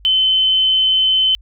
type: tone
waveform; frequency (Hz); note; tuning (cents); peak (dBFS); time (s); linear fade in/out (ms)
sine; 3059; G7; -43; -11; 0.05-1.35; 0
effects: added 50 Hz sine -41 dBFS peak until 1.41 s